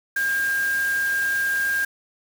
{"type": "tone in noise", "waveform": "sine", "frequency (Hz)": 1608, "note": "G6", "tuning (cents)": 44, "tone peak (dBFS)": -20, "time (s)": [0.16, 1.85], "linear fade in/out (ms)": 5, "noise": "white", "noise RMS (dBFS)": -35, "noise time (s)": [0.16, 1.85], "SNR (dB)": 12, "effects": []}